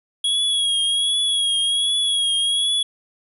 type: tone with vibrato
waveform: square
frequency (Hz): 3322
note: G#7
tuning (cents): 0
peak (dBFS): -18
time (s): 0.24-2.83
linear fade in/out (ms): 5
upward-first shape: triangle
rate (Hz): 1.3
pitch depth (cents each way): 50
effects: resampled to 32000 Hz